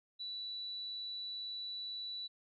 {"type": "tone", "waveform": "sine", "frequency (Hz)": 3951, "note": "B7", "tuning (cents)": 0, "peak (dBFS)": -40, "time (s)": [0.19, 2.28], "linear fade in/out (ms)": 20, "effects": []}